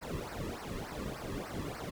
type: noise with flanger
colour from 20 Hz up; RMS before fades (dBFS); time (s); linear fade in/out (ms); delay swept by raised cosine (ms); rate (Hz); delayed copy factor
brown; -40; 0.01-1.91; 20; 0.28 to 1.38; 3.4; -0.95
effects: none